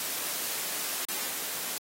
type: noise with dropouts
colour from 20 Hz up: white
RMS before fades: -33 dBFS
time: 0-1.78 s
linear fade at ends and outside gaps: 1 ms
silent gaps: 1.051-1.085 s
effects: high-pass 200 Hz 12 dB/octave + AAC 48 kbps